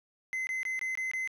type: tone bursts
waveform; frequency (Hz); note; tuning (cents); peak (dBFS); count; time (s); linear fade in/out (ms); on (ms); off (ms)
triangle; 2053; C7; -33; -29; 6; 0.33-1.275; 0; 140; 21
effects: resampled to 32000 Hz